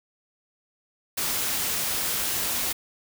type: noise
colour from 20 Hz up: white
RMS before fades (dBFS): -27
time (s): 1.17-2.73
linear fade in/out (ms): 10
effects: none